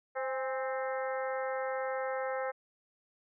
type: harmonic tone with a mistuned harmonic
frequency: 261.6 Hz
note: C4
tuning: in tune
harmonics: 2 / 3 / 4 / 5 / 6 / 7 / 8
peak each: -34 / -39 / -45 / -42 / -45 / -45 / -49 dBFS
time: 0.15-2.52 s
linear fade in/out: 20 ms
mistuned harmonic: 3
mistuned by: +53 cents
effects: none